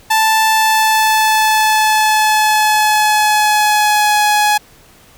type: tone with pitch glide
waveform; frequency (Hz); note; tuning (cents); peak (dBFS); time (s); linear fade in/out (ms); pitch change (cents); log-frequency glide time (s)
sawtooth; 880 to 839.3; A5 to G#5; 0 to +18; -6; 0.1-4.58; 10; -82; 0.45-4.23
effects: pink hiss -45 dBFS RMS until 5.17 s